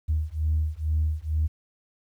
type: beating tone pair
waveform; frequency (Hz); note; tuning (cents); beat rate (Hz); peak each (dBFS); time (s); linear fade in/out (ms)
sine; 76.6 / 78.8; D#2 / D#2; -27 / +23; 2.2; -25; 0.08-1.48; 20
effects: tanh soft clip ceiling -16 dBFS + 10-bit